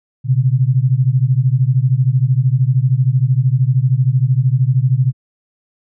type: beating tone pair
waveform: sine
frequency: 123.47 / 136.47 Hz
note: B2 / C#3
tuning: 0 / -27 cents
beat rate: 13 Hz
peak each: -13 / -14 dBFS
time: 0.24-5.13 s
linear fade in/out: 50 ms
effects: none